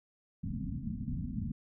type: low-pass noise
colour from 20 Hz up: white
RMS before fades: -37 dBFS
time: 0.43-1.52 s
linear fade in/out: 5 ms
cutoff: 260 Hz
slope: 96 dB/octave
effects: none